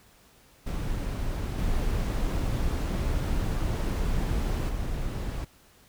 brown noise with level steps, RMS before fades -30 / -27 / -31 dBFS, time 0.66-5.45 s, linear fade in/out 10 ms, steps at 1.58 / 4.69 s, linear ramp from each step 5 ms, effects pink hiss -58 dBFS RMS until 5.88 s

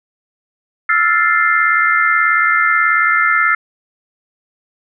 sine chord, F major seventh, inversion third, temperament equal, 1318.5 / 1396.9 / 1760 / 2093 Hz, E6 / F6 / A6 / C7, 0 / 0 / 0 / 0 cents, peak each -16 dBFS, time 0.89-3.55 s, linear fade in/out 5 ms, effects none

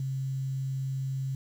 sine tone with quantisation, 133.9 Hz, C3, 40 cents sharp, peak -29 dBFS, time 0-1.35 s, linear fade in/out 2 ms, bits 9, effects none

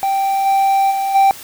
triangle tone with level steps, 782 Hz, G5, 4 cents flat, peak -12 / -9 / -14 / -6 dBFS, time 0.03-1.31 s, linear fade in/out 0 ms, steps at 0.45 / 0.9 / 1.14 s, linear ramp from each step 20 ms, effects white hiss -35 dBFS RMS until 1.43 s

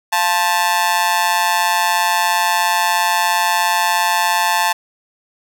sawtooth tone with amplitude modulation, 880 Hz, A5, in tune, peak -6 dBFS, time 0.12-4.73 s, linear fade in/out 10 ms, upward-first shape sine, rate 183 Hz, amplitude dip 90%, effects none

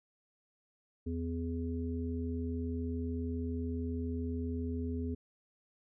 harmonic tone, 83.6 Hz, E2, 25 cents sharp, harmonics 1 / 3 / 5, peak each -36 / -37 / -43 dBFS, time 1.06-5.15 s, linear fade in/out 10 ms, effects none

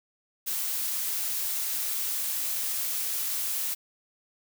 blue noise, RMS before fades -30 dBFS, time 0.46-3.75 s, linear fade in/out 20 ms, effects none

